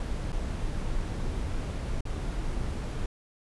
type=noise with dropouts; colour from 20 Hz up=brown; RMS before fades=-31 dBFS; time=0-3.06 s; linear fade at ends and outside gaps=2 ms; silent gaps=0.321-0.327 / 2.008-2.053 s; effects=resampled to 24000 Hz